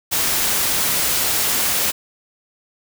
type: noise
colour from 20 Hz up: white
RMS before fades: -19 dBFS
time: 0.11-1.92 s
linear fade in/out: 20 ms
effects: none